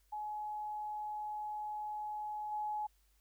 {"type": "tone with level steps", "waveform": "sine", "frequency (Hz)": 845, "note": "G#5", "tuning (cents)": 30, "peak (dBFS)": [-38, -35], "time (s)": [0.12, 2.87], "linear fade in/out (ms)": 10, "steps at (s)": 2.51, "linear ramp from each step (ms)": 20, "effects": ["added 50 Hz sine -69 dBFS peak until 3.2 s", "white hiss -75 dBFS RMS until 3.2 s"]}